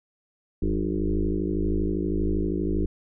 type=tone with frequency modulation; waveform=sine; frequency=185 Hz; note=F#3; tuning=in tune; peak=-22 dBFS; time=0.62-2.86 s; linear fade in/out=5 ms; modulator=52.6 Hz; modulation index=3.9; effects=none